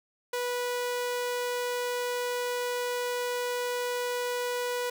sawtooth tone, 490.3 Hz, B4, 13 cents flat, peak -25 dBFS, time 0.33-4.9 s, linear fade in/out 5 ms, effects none

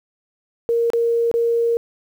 sine tone with dropouts, 466.2 Hz, A#4, in tune, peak -15 dBFS, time 0.69-1.77 s, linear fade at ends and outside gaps 0 ms, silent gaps 0.902-0.934 / 1.314-1.34 s, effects 8-bit

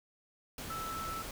sine tone in noise, 1318.5 Hz, E6, in tune, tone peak -38 dBFS, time 0.7-1.22 s, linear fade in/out 2 ms, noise pink, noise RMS -43 dBFS, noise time 0.58-1.31 s, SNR +2 dB, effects none

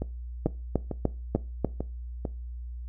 two click trains, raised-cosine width 2 ms, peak -10 / -17 dBFS, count 5 / 6, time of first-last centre 0.46-1.647 / 0.02-2.252 s, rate 3.37 / 2.24 Hz, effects noise-tail reverb RT60 0.3 s tail -20 dB re dry + added 60 Hz sine -35 dBFS peak until 2.88 s

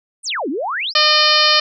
sine exponential two-way sweep, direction down then up, 10000 to 245.8 to 5610 Hz, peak -19 dBFS, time 0.23-0.94 s, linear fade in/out 50 ms, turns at 0.49 s
harmonic tone, 608 Hz, D#5, 40 cents flat, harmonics 1 / 2 / 3 / 4 / 5 / 6 / 7 / 8 / 9, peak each -22 / -18 / -21 / -21 / -18 / -22 / -17 / -17 / -23 dBFS, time 0.95-1.6 s, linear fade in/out 5 ms
effects none

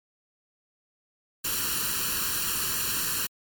white noise with comb filter, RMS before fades -28 dBFS, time 1.44-3.27 s, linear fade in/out 10 ms, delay 0.7 ms, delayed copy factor +0.85, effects MP3 96 kbps

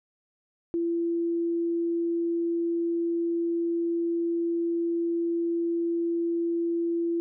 sine tone, 338.2 Hz, E4, 44 cents sharp, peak -24 dBFS, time 0.74-7.2 s, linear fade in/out 0 ms, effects none

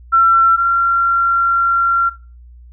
sine tone pair in turn, 1352 / 1372.5 Hz, E6 / F6, +43 / -31 cents, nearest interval unison, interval 26 cents, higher second, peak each -7 / -11 dBFS, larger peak first, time 0.12-0.57 / 0.57-2.1 s, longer second, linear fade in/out 20 ms, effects noise-tail reverb RT60 0.3 s tail -17 dB re dry + added 60 Hz sine -37 dBFS peak until 2.72 s

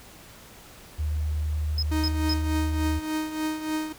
sine tone with pitch glide, 76.1 to 77.47 Hz, D#2 to D#2, -38 to -7 cents, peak -24 dBFS, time 0.98-3 s, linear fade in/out 20 ms, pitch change +31 cents, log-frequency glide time 1.9-2.08 s
triangle tone bursts, 5110 Hz, D#8, 45 cents sharp, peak -25 dBFS, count 3, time 1.78-2.338 s, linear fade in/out 2 ms, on 46 ms, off 210 ms
45% pulse tone with tremolo, 311.1 Hz, D#4, in tune, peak -24 dBFS, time 1.91-3.93 s, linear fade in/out 10 ms, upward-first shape triangle, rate 3.4 Hz, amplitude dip 70%
effects pink hiss -48 dBFS RMS until 3.98 s

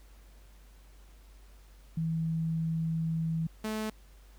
sine / sawtooth tone pair in turn, 162.4 / 216.8 Hz, E3 / A3, -26 / -25 cents, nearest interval perfect fourth, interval 501 cents, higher second, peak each -28 dBFS, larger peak neither, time 1.97-3.47 / 3.64-3.9 s, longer first, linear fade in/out 5 ms, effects added 49 Hz sine -52 dBFS peak until 4.38 s + pink hiss -63 dBFS RMS until 4.38 s

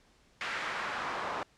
pink noise with band-pass filter sweep, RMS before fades -36 dBFS, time 0.41-1.43 s, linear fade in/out 0 ms, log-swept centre 1900 to 910 Hz, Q 1.5, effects pink hiss -65 dBFS RMS until 1.57 s + low-pass 7000 Hz 12 dB/octave

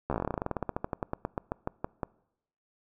slowing click train, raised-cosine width 1 ms, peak -16 dBFS, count 30, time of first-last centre 0.1-2.032 s, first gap 13 ms, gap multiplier 1.1, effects noise-tail reverb RT60 0.8 s tail -24 dB re dry

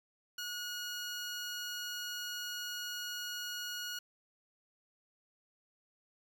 15% pulse tone, 1448 Hz, F#6, 38 cents flat, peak -32 dBFS, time 0.38-3.99 s, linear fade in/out 5 ms, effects 10-bit

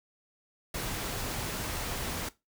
pink noise, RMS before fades -35 dBFS, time 0.74-2.29 s, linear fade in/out 5 ms, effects noise-tail reverb RT60 0.2 s tail -17 dB re dry

